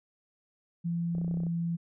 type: tone with pitch glide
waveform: sine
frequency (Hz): 170 to 168.92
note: F3 to E3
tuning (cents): -46 to +43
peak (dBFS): -28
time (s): 0.84-1.77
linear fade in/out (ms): 20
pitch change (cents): -11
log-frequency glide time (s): 1.34-1.43
type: clicks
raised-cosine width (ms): 2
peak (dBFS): -30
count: 11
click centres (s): 1.151 / 1.183 / 1.215 / 1.246 / 1.28 / 1.312 / 1.342 / 1.372 / 1.403 / 1.435 / 1.467
effects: none